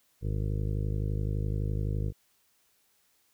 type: harmonic tone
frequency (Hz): 51.8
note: G#1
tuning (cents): -4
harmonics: 1 / 2 / 3 / 4 / 5 / 6 / 7 / 8 / 9 / 10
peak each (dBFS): -31 / -31 / -36 / -46 / -48 / -46 / -47 / -49 / -45 / -54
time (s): 0.21-2.13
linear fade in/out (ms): 50
effects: white hiss -69 dBFS RMS until 3.33 s